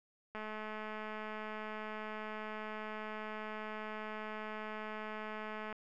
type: click train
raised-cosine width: 0.5 ms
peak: -29 dBFS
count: 1157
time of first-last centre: 0.35-5.727 s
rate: 215 Hz
effects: none